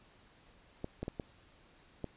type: clicks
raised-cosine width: 2 ms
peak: -24 dBFS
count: 5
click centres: 0.844 / 1.03 / 1.081 / 1.198 / 2.043 s
effects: pink hiss -63 dBFS RMS until 2.16 s + resampled to 8000 Hz